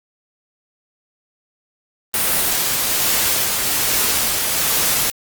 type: noise with tremolo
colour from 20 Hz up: white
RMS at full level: -17 dBFS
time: 2.14-5.1 s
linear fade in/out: 0 ms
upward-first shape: sine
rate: 1.2 Hz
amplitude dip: 25%
effects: Opus 32 kbps